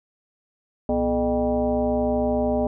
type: tone with frequency modulation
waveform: sine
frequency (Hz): 425.8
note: G#4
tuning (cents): +43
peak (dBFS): -19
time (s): 0.89-2.67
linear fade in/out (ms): 2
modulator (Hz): 181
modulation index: 1.7
effects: none